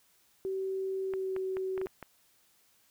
sine tone with pitch glide, 382.8 to 378 Hz, G4 to F#4, -41 to +37 cents, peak -31 dBFS, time 0.45-1.86 s, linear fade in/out 0 ms, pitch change -22 cents, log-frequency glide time 1.03-1.38 s
clicks, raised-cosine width 0.5 ms, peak -27 dBFS, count 7, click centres 1.137 / 1.364 / 1.569 / 1.778 / 1.815 / 1.869 / 2.027 s
effects white hiss -67 dBFS RMS until 2.9 s

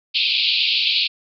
white band-pass noise, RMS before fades -19 dBFS, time 0.14-1.08 s, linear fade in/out 20 ms, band 2400 to 4600 Hz, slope 96 dB/octave, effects none

